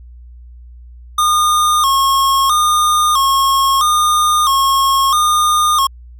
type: tone with vibrato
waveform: square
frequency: 1151 Hz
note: D6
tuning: 35 cents flat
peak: -11 dBFS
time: 1.18-5.87 s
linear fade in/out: 5 ms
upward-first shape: square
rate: 0.76 Hz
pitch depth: 99 cents each way
effects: added 60 Hz sine -34 dBFS peak until 6.19 s